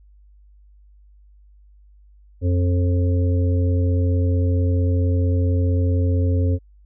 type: harmonic tone with a mistuned harmonic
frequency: 88.9 Hz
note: F2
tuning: 31 cents sharp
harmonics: 1 / 3 / 5 / 6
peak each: -16 / -26 / -30 / -32 dBFS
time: 2.41-6.59 s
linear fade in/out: 50 ms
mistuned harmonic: 5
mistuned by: -26 cents
effects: added 50 Hz sine -47 dBFS peak until 6.85 s